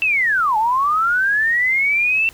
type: linear two-way sweep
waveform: sine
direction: down then up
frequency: 2700 to 838 to 2700 Hz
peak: -14 dBFS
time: 0.02-2.29 s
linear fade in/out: 0 ms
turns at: 0.57 s
effects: pink hiss -45 dBFS RMS until 2.33 s